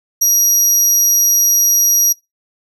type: tone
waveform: 35% pulse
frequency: 5750 Hz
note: F8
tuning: 50 cents sharp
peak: -6 dBFS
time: 0.21-2.13 s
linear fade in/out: 10 ms
effects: noise-tail reverb RT60 0.2 s tail -24 dB re dry